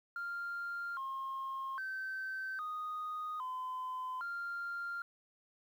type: tone with pitch steps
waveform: sine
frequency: 1395 / 1071 / 1544 / 1241 / 1020 / 1393 Hz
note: F6 / C6 / G6 / D#6 / C6 / F6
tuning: -2 / +40 / -27 / -5 / -44 / -5 cents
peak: -36 dBFS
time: 0.16-5.02 s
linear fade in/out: 2 ms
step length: 810 ms
effects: tanh soft clip ceiling -35 dBFS + 11-bit